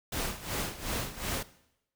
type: noise with tremolo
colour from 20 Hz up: pink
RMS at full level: -32 dBFS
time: 0.12-1.43 s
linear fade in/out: 5 ms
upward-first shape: sine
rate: 2.7 Hz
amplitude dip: 80%
effects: noise-tail reverb RT60 0.8 s tail -18 dB re dry